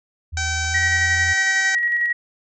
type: tone with pitch glide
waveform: sine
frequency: 81 to 86.81 Hz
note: E2 to F2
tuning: -30 to -10 cents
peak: -25 dBFS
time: 0.32-1.34 s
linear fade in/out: 20 ms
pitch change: +120 cents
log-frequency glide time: 0.7-0.77 s
type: harmonic tone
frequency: 770 Hz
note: G5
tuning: 31 cents flat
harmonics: 1 / 2 / 3 / 4 / 5 / 6 / 7 / 8 / 9 / 10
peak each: -32 / -25 / -31 / -38 / -34 / -36 / -34 / -30 / -32 / -41 dBFS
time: 0.37-1.75 s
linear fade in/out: 2 ms
type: clicks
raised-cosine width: 0.3 ms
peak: -26 dBFS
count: 5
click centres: 0.647 / 0.755 / 0.985 / 1.172 / 1.614 s
type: tone with tremolo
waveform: sine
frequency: 1907 Hz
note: A#6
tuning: 39 cents sharp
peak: -16 dBFS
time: 0.74-2.13 s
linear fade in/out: 10 ms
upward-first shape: square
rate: 11 Hz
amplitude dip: 30%
effects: none